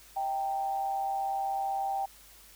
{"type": "tone with amplitude modulation", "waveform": "sine", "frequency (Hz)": 784, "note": "G5", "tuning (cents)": 0, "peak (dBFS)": -26, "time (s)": [0.16, 2.06], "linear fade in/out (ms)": 10, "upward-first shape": "sine", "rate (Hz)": 140, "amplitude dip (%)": 55, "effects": ["added 50 Hz sine -61 dBFS peak until 2.55 s", "white hiss -55 dBFS RMS until 2.55 s"]}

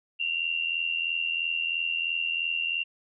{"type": "tone pair together", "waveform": "sine", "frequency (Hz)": [2736, 2819], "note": ["F7", "F7"], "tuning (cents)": [-36, 16], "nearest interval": "minor second", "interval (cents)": 52, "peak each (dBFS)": [-28, -30], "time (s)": [0.19, 2.84], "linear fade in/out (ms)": 20, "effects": []}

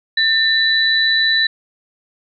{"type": "tone pair together", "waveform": "sine", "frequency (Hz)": [1796, 3963], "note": ["A6", "B7"], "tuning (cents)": [35, 5], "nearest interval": "octave + major second", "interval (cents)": 1370, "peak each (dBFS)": -15, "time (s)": [0.17, 1.47], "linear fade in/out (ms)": 5, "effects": []}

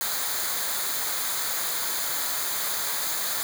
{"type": "noise with comb filter", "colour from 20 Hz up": "white", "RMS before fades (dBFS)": -28, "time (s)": [0.01, 3.43], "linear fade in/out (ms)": 0, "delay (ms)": 0.36, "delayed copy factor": -0.65, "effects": []}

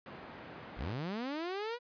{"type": "band-pass noise", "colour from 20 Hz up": "pink", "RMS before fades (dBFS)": -49, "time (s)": [0.06, 0.93], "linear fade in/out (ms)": 2, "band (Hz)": [150, 2100], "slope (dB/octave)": 12}
{"type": "linear sweep", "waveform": "sawtooth", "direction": "up", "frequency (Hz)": [41, 493.9], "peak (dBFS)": -32, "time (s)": [0.76, 1.79], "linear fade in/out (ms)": 50}
{"effects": ["resampled to 11025 Hz"]}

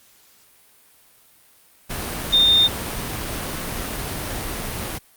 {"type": "tone in noise", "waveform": "sine", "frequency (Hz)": 3640, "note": "A#7", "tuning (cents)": -42, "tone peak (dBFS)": -12, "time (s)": [2.32, 2.68], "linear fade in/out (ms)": 20, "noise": "pink", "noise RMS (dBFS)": -28, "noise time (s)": [1.89, 4.99], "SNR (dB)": 13, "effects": ["white hiss -54 dBFS RMS until 5.16 s", "Opus 48 kbps"]}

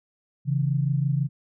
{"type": "tone pair together", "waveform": "sine", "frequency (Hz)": [136.21, 162.2], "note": ["C#3", "E3"], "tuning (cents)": [-30, -28], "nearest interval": "minor third", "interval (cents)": 302, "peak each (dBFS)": [-22, -26], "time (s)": [0.45, 1.29], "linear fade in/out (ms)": 50, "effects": []}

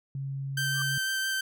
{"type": "tone", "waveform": "sine", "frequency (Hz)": 136.8, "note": "C#3", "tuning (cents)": -23, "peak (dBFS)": -31, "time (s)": [0.15, 0.98], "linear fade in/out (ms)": 2}
{"type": "tone with vibrato", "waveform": "sawtooth", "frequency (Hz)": 1557, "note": "G6", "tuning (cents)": -12, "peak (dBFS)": -24, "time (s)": [0.57, 1.41], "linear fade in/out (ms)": 5, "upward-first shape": "sine", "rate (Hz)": 6, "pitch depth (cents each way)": 9}
{"type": "tone with exponential growth", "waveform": "sine", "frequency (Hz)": 1174.7, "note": "D6", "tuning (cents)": 0, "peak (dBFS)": -33, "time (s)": [0.7, 0.82], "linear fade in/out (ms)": 1, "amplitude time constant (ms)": 25}
{"effects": []}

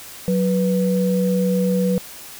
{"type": "tone pair together", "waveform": "sine", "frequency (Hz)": [184.4, 491.4], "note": ["F#3", "B4"], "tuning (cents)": [-6, -9], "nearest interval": "octave + perfect fourth", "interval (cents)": 1697, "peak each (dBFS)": [-17, -21], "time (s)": [0.28, 1.98], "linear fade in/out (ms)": 0, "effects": ["white hiss -38 dBFS RMS until 2.39 s"]}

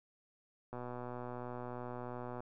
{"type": "click train", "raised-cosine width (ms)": 1, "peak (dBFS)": -30, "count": 207, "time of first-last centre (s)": [0.73, 2.405], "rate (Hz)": 123, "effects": []}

